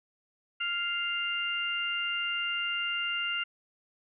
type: harmonic tone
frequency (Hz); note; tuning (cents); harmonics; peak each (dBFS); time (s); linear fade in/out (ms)
698.5; F5; 0; 2 / 3 / 4; -34 / -37 / -31; 0.6-3.44; 10
effects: none